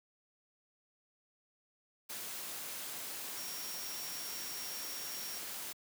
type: tone in noise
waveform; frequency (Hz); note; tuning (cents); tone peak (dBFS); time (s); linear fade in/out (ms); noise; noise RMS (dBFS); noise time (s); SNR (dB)
sine; 5588; F8; 0; -45; 3.37-5.39; 10; white; -43; 2.09-5.73; -5
effects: high-pass 150 Hz 12 dB/octave